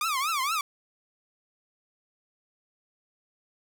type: tone with vibrato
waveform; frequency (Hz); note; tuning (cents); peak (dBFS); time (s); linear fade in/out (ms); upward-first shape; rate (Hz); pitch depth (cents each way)
sawtooth; 1174.7; D6; 0; -22; 0.01-0.61; 2; triangle; 4.3; 260
effects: none